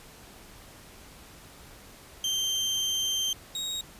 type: tone pair in turn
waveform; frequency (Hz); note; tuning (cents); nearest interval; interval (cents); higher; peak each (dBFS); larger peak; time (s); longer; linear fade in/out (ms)
30% pulse; 3141 / 3776; G7 / A#7; +3 / +22; minor third; 319; second; -23 / -28; first; 2.24-3.33 / 3.55-3.81; first; 2
effects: pink hiss -50 dBFS RMS until 3.99 s + resampled to 32000 Hz